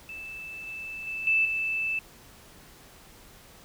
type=tone with level steps; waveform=sine; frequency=2637 Hz; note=E7; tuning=in tune; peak=-37 / -35 / -31 / -20 / -26 dBFS; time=0.09-1.99 s; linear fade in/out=2 ms; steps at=0.67 / 1.07 / 1.27 / 1.45 s; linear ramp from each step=2 ms; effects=pink hiss -52 dBFS RMS until 3.64 s